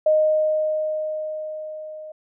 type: tone with level ramp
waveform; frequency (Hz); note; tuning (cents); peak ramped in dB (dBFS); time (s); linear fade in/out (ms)
sine; 619; D#5; -9; -13 to -34; 0.06-2.12; 5
effects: none